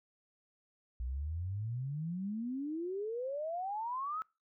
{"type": "exponential sweep", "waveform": "sine", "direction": "up", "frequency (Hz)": [58.7, 1318.5], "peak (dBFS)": -35, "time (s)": [1, 4.22], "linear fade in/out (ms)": 0, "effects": ["noise-tail reverb RT60 0.3 s tail -25 dB re dry"]}